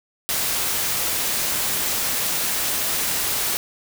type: noise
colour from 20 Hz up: white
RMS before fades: -23 dBFS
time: 0.29-3.57 s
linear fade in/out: 0 ms
effects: none